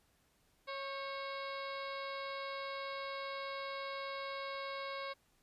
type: harmonic tone with a mistuned harmonic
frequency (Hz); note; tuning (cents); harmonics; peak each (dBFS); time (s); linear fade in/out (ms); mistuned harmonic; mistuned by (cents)
549; C#5; -17; 1 / 2 / 3 / 4 / 5 / 6 / 7 / 8 / 9; -44 / -44 / -51 / -48 / -56 / -57 / -52 / -55 / -58; 0.67-5.14; 20; 3; -57
effects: pink hiss -73 dBFS RMS until 5.42 s + resampled to 32000 Hz

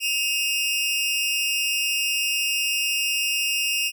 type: tone pair together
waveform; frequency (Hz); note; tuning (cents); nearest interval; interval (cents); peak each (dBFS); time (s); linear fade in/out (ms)
sawtooth; 2548 / 2794; D#7 / F7; +41 / 0; major second; 159; -23 / -20; 0-3.92; 50
effects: none

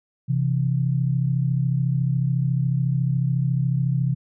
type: tone pair together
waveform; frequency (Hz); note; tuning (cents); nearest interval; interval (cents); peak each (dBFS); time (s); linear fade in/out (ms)
sine; 130.81 / 164.81; C3 / E3; 0 / 0; major third; 400; -20 / -24; 0.28-4.15; 20
effects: none

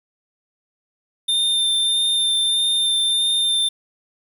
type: tone with vibrato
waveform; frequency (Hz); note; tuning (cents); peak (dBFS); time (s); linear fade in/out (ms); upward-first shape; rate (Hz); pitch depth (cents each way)
square; 3600; A7; +39; -17; 1.28-3.69; 10; sine; 1.6; 13
effects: 8-bit

